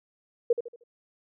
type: tone with echo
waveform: sine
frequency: 474.1 Hz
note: A#4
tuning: 29 cents sharp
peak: -17 dBFS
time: 0.5-0.53 s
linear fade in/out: 5 ms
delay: 77 ms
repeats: 4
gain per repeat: -9 dB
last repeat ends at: 0.838 s
effects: none